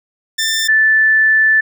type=tone pair in turn; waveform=15% pulse / sine; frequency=1782 / 1755.4 Hz; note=A6 / A6; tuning=+22 / -5 cents; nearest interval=unison; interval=27 cents; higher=first; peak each=-8 dBFS; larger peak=neither; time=0.38-0.68 / 0.68-1.61 s; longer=second; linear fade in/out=10 ms; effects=none